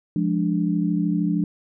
sine chord, D diminished, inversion first, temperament equal, 174.61 / 207.7 / 293.7 Hz, F3 / Ab3 / D4, 0 / 0 / 0 cents, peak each -22 / -25 / -24 dBFS, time 0.16-1.44 s, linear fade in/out 2 ms, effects none

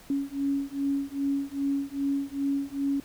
sine beating tone pair, 277.2 / 279.7 Hz, C#4 / C#4, 0 / +16 cents, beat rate 2.5 Hz, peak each -29 dBFS, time 0.1-3 s, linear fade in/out 2 ms, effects pink hiss -52 dBFS RMS until 3.04 s

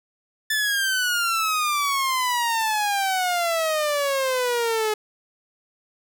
sawtooth exponential sweep, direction down, 1760 to 423.1 Hz, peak -17 dBFS, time 0.5-4.94 s, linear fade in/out 5 ms, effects none

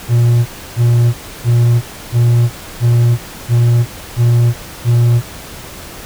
triangle tone bursts, 119 Hz, A#2, 36 cents sharp, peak -5 dBFS, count 8, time 0.08-5.22 s, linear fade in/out 50 ms, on 380 ms, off 300 ms, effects pink hiss -31 dBFS RMS until 6.05 s

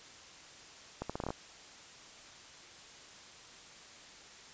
accelerating click train, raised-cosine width 1 ms, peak -22 dBFS, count 8, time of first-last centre 1.02-1.305 s, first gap 76 ms, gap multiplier 0.78, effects white hiss -53 dBFS RMS until 4.53 s + resampled to 16000 Hz

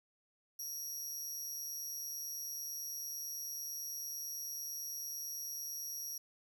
25% pulse tone with amplitude modulation, 5680 Hz, F8, 28 cents sharp, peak -33 dBFS, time 0.59-6.18 s, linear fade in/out 5 ms, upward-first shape sine, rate 149 Hz, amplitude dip 60%, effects none

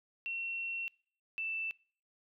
sine tone pair in turn, 2720 / 2656 Hz, F7 / E7, -46 / +12 cents, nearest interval unison, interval 42 cents, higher first, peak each -35 / -34 dBFS, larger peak second, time 0.26-0.88 / 1.38-1.71 s, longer first, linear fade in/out 0 ms, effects noise-tail reverb RT60 0.5 s tail -25 dB re dry

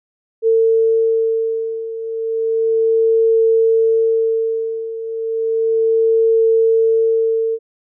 sine beating tone pair, 450 / 450.33 Hz, A4 / A4, +39 / +40 cents, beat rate 0.33 Hz, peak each -18 / -14 dBFS, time 0.42-7.59 s, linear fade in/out 50 ms, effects none

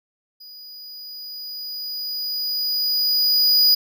square tone with level ramp, 4924 Hz, D#8, 19 cents flat, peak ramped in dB -40 to -12 dBFS, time 0.4-3.75 s, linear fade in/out 10 ms, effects none

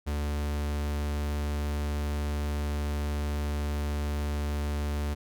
45% pulse tone, 73.42 Hz, D2, in tune, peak -28 dBFS, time 0.06-5.15 s, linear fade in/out 20 ms, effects none

